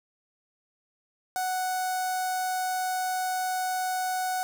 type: tone with notch filter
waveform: sawtooth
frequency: 741 Hz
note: F#5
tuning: 2 cents sharp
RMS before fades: -29 dBFS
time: 1.36-4.43 s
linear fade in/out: 0 ms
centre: 2700 Hz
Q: 0.74
effects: none